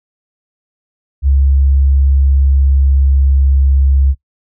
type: tone with pitch glide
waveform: sine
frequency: 68.5 to 68.07 Hz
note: C#2 to C#2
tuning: -20 to -31 cents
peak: -7 dBFS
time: 1.22-4.15 s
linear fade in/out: 50 ms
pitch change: -11 cents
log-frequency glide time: 1.9-3.55 s
effects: noise-tail reverb RT60 0.1 s tail -20 dB re dry